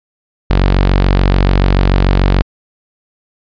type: tone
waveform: sawtooth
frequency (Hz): 46.89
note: F#1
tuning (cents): +24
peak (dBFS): -4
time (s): 0.5-2.42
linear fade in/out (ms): 0
effects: resampled to 11025 Hz